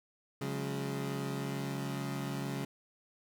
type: chord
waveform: 25% pulse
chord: C# suspended fourth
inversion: none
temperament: equal with one note detuned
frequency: 138.59 / 180.88 / 207.7 Hz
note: C#3 / F#3 / G#3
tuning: 0 / -39 / 0 cents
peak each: -33 / -38 / -38 dBFS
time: 0.41-2.65 s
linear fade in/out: 5 ms
effects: none